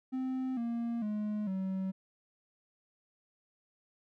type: tone with pitch steps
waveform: triangle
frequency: 259.5 / 233.9 / 210.8 / 189.97 Hz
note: C4 / A#3 / G#3 / F#3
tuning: -14 / +6 / +26 / +46 cents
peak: -30 dBFS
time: 0.12-1.92 s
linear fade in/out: 20 ms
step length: 450 ms
effects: none